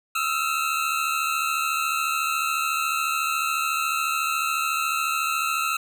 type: tone pair together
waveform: 25% pulse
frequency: 1284 / 1358 Hz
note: E6 / F6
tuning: -46 / -49 cents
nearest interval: minor second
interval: 97 cents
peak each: -22 dBFS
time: 0.15-5.77 s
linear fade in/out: 5 ms
effects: none